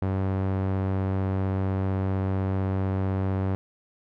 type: tone with low-pass filter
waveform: sawtooth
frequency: 95.7 Hz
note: G2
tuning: 41 cents flat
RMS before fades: -26 dBFS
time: 0.02-3.55 s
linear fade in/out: 0 ms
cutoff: 1300 Hz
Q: 0.57
effects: none